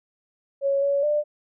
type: tone with pitch steps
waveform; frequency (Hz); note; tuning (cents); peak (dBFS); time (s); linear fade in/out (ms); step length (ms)
sine; 554 / 562 / 595; C#5 / C#5 / D5; -1 / +24 / +22; -19; 0.61-1.24; 50; 210
effects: none